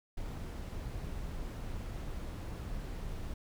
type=noise; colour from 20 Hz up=brown; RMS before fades=-40 dBFS; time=0.17-3.34 s; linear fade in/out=5 ms; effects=none